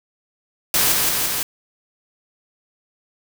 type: noise with echo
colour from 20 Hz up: white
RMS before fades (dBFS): -17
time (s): 0.74-0.92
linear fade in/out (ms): 2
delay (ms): 170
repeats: 3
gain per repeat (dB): -2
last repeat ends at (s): 1.43
effects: none